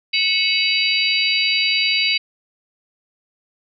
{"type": "tone cluster", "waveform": "sine", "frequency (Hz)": [2207, 2583, 2952, 3882, 4656], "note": ["C#7", "E7", "F#7", "B7", "D8"], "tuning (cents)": [-8, -36, -5, -31, -16], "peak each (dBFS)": -22, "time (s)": [0.13, 2.18], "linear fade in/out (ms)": 10, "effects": []}